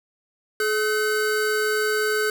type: tone pair together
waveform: square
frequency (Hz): 427 / 1521.7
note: G#4 / F#6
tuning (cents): +48 / +48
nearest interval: octave + minor seventh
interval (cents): 2200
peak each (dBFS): -23 / -25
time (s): 0.6-2.3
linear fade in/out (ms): 2
effects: none